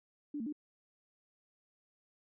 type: tone with pitch steps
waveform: sine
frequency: 292.7 / 225.7 / 298 Hz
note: D4 / A3 / D4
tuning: -6 / +44 / +25 cents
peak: -36 dBFS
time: 0.34-0.526 s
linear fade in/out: 5 ms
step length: 62 ms
effects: none